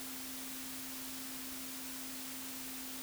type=tone in noise; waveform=sine; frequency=261.6 Hz; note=C4; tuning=in tune; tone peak=-49 dBFS; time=0-3.02 s; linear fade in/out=0 ms; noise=white; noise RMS=-45 dBFS; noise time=0-3.02 s; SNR=-7 dB; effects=none